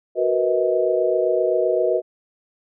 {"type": "chord", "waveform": "sine", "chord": "B major seventh", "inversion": "second", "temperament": "equal with one note detuned", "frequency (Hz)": [370, 466.2, 493.9, 635], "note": ["F#4", "A#4", "B4", "D#5"], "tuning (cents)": [0, 0, 0, 35], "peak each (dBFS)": [-22, -24, -22, -21], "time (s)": [0.15, 2.02], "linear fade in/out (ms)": 50, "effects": []}